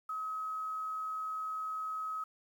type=tone with quantisation; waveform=sine; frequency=1275 Hz; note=D#6; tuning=42 cents sharp; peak=-35 dBFS; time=0.09-2.24 s; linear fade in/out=5 ms; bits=10; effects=none